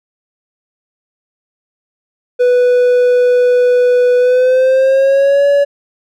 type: tone with pitch glide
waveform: triangle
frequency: 493.9 to 567.3 Hz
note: B4 to C#5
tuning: 0 to +40 cents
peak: -5 dBFS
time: 2.39-5.65 s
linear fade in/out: 20 ms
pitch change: +240 cents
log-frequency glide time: 4.18-5.47 s
effects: none